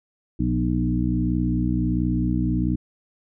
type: harmonic tone with a mistuned harmonic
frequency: 61.4 Hz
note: B1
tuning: 9 cents flat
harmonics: 1 / 2 / 3 / 4 / 5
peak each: -26 / -26 / -26 / -26 / -26 dBFS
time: 0.39-2.76 s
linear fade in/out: 10 ms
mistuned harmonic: 3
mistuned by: -29 cents
effects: none